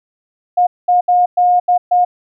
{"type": "tone bursts at uneven times", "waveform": "sine", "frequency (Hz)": 716, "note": "F5", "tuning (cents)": 43, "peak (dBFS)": -8, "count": 6, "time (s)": [[0.57, 0.67], [0.88, 1.01], [1.08, 1.26], [1.37, 1.6], [1.68, 1.78], [1.91, 2.05]], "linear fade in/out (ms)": 10, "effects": []}